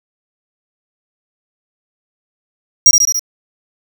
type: tone with echo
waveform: square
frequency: 5700 Hz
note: F8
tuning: 34 cents sharp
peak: -3 dBFS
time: 2.86-2.91 s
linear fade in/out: 2 ms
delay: 71 ms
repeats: 4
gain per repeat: -3 dB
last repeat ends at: 3.194 s
effects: none